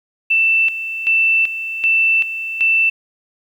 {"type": "tone with tremolo", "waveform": "sine", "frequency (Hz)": 2665, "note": "E7", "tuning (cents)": 18, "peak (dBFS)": -11, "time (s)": [0.3, 2.9], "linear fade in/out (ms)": 10, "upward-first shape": "square", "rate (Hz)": 1.3, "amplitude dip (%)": 70, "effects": ["8-bit"]}